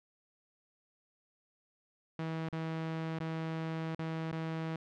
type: tone with dropouts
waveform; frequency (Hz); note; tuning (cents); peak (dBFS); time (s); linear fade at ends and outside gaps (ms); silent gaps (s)
sawtooth; 161.5; E3; -35; -31; 2.19-4.76; 2; 2.488-2.527 / 3.189-3.202 / 3.948-3.991 / 4.317-4.327
effects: low-pass 3000 Hz 12 dB/octave